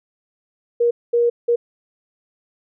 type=tone bursts at uneven times; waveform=sine; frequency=474.1 Hz; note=A#4; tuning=29 cents sharp; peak=-13 dBFS; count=3; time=0.8-0.91 / 1.13-1.3 / 1.48-1.56 s; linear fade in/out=10 ms; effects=none